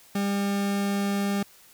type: tone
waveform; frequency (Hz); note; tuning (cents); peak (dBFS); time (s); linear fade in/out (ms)
40% pulse; 200.1; G3; +36; -23; 0.15-1.43; 5
effects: white hiss -54 dBFS RMS until 1.73 s